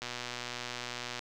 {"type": "click train", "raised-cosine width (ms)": 0.2, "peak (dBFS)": -20, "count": 144, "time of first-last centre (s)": [0.02, 1.192], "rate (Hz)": 122, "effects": []}